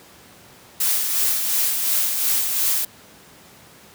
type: noise with tremolo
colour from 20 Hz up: blue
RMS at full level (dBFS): -19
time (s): 0.8-2.85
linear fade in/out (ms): 5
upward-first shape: sine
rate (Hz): 2.8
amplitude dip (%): 40
effects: pink hiss -47 dBFS RMS until 3.94 s + high-pass 100 Hz 12 dB/octave